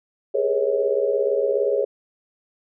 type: tone cluster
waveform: sine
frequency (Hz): 401.9 / 419.1 / 482.4 / 549 / 637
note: G4 / G#4 / B4 / C#5 / D#5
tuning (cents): +43 / +16 / -41 / -17 / +41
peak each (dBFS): -28 / -22 / -27 / -22 / -31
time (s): 0.34-1.85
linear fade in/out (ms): 10
effects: none